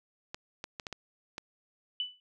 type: clicks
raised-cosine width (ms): 0.2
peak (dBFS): -21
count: 6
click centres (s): 0.345 / 0.641 / 0.798 / 0.868 / 0.927 / 1.381
type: tone with exponential decay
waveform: sine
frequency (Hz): 2984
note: F#7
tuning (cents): +14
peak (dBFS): -27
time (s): 2-2.2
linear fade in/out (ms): 1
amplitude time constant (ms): 42
effects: none